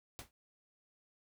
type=noise with exponential decay; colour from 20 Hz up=pink; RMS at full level=-42 dBFS; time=0.19-0.31 s; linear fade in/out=0 ms; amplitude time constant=25 ms; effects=none